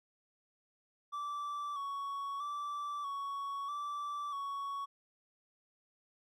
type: tone with vibrato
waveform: triangle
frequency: 1140 Hz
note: C#6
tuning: 48 cents sharp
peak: -35 dBFS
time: 1.12-4.86 s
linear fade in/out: 20 ms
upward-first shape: square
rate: 0.78 Hz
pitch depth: 37 cents each way
effects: none